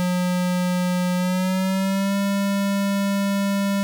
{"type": "tone with pitch glide", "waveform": "square", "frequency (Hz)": [180, 198.57], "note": ["F#3", "G3"], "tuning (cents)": [-47, 23], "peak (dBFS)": -20, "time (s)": [0, 3.83], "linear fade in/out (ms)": 0, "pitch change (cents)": 170, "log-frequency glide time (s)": [1.16, 2.16], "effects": []}